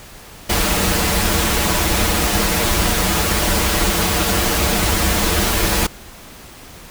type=noise with comb filter; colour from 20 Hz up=pink; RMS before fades=-17 dBFS; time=0.49-5.87 s; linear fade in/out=10 ms; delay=7.6 ms; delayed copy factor=-0.9; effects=pink hiss -39 dBFS RMS until 6.9 s